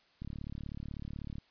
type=click train; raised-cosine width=5 ms; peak=-29 dBFS; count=43; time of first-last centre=0.22-1.383 s; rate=36.1 Hz; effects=white hiss -67 dBFS RMS until 1.5 s + resampled to 11025 Hz